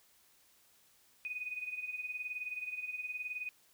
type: tone with tremolo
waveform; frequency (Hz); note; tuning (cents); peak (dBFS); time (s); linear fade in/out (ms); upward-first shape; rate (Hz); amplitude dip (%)
sine; 2489; D#7; 0; -35; 1.25-3.49; 0; sine; 19; 70
effects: white hiss -67 dBFS RMS until 3.73 s